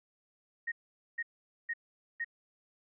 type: tone bursts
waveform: sine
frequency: 1864.7 Hz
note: A#6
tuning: in tune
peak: -32 dBFS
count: 4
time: 0.67-2.246 s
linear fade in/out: 10 ms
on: 49 ms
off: 460 ms
effects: none